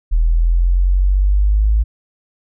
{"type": "exponential sweep", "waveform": "sine", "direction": "up", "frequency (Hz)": [39.55, 54.2], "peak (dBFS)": -10, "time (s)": [0.11, 1.84], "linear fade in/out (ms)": 20, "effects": []}